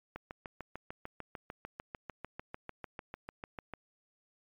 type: click train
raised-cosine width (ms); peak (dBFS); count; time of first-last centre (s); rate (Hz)
0.5; -26; 25; 0.16-3.737; 6.71
effects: MP3 96 kbps